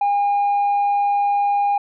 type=tone; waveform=sine; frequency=811 Hz; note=G#5; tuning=41 cents flat; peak=-13 dBFS; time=0.01-1.78 s; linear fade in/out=5 ms; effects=tanh soft clip ceiling -14 dBFS